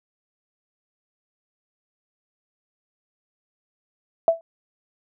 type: tone with exponential decay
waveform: sine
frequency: 662 Hz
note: E5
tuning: 7 cents sharp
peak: -9 dBFS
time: 4.28-4.41 s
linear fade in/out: 1 ms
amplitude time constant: 28 ms
effects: none